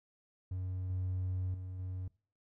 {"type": "tone with level steps", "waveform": "triangle", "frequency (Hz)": 92.5, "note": "F#2", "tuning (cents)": 0, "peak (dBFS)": [-33, -30, -38, -35], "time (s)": [0.51, 2.08], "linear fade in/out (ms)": 5, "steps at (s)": [0.9, 1.54, 1.79], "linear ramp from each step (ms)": 2, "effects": ["noise-tail reverb RT60 0.4 s tail -23 dB re dry", "tanh soft clip ceiling -27 dBFS"]}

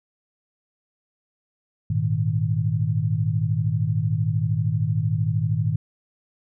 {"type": "chord", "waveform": "sine", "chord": "Ab suspended second", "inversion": "none", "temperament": "just", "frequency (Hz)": [103.83, 116.8, 155.74], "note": ["Ab2", "Bb2", "Eb3"], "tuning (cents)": [0, 4, 2], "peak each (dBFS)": -24, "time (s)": [1.9, 5.76], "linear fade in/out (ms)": 5, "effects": []}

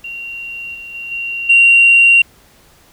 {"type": "tone with level steps", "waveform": "sine", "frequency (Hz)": 2758, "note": "F7", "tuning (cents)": -22, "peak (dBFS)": [-24, -28, -24, -19, -4], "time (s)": [0.04, 2.22], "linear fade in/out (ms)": 5, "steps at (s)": [0.74, 0.94, 1.11, 1.49], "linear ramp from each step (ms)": 10, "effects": ["tanh soft clip ceiling 0 dBFS", "pink hiss -48 dBFS RMS until 2.92 s"]}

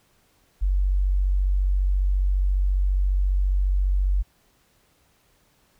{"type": "tone", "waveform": "sine", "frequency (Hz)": 47.31, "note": "F#1", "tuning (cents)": 39, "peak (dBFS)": -18, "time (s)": [0.61, 4.23], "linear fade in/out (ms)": 20, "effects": ["pink hiss -63 dBFS RMS until 5.79 s"]}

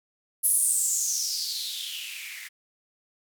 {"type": "noise with band-pass filter sweep", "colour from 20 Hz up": "violet", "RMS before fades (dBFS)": -28, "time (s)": [0.43, 2.49], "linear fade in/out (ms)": 20, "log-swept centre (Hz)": [11000, 1900], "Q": 6.8, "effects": []}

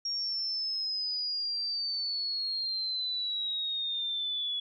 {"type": "exponential sweep", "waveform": "sine", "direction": "down", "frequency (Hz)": [5588, 3385], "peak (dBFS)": -30, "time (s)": [0.05, 4.6], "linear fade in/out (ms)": 5, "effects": []}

